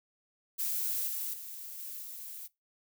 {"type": "noise with level steps", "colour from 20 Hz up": "violet", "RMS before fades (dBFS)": [-33, -36, -44, -42, -44], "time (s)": [0.58, 2.48], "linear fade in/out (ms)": 20, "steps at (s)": [1.07, 1.33, 1.78, 2.02], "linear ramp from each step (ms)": 10, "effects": ["noise-tail reverb RT60 0.2 s tail -21 dB re dry"]}